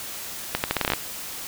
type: accelerating click train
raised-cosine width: 0.3 ms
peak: -5 dBFS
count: 10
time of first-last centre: 0.55-0.935 s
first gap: 89 ms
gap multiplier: 0.8
effects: white hiss -35 dBFS RMS until 1.47 s